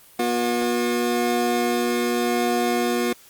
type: tone pair together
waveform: 25% pulse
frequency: 240.3 / 360 Hz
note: B3 / F#4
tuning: -47 / -47 cents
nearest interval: perfect fifth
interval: 700 cents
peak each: -19 dBFS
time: 0.19-3.13 s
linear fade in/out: 5 ms
effects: white hiss -50 dBFS RMS until 3.29 s + Opus 32 kbps